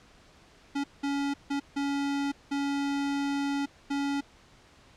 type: tone bursts at uneven times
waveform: square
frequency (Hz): 281.2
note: C#4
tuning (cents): +25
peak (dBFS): -28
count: 6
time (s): 0.75-0.84 / 1.03-1.34 / 1.5-1.6 / 1.76-2.32 / 2.51-3.66 / 3.9-4.21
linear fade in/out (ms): 10
effects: pink hiss -57 dBFS RMS until 4.96 s + low-pass 6000 Hz 12 dB/octave